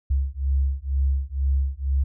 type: beating tone pair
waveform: sine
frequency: 67.1 / 69.2 Hz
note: C2 / C#2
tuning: +44 / -2 cents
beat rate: 2.1 Hz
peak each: -23 dBFS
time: 0.1-2.04 s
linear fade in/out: 10 ms
effects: none